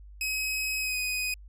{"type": "tone with pitch glide", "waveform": "sawtooth", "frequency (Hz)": [2545, 2500], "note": ["D#7", "D#7"], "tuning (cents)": [39, 8], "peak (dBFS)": -25, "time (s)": [0.21, 1.34], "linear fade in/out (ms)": 2, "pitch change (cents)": -31, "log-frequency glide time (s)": [0.8, 0.97], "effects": ["added 50 Hz sine -45 dBFS peak until 1.48 s"]}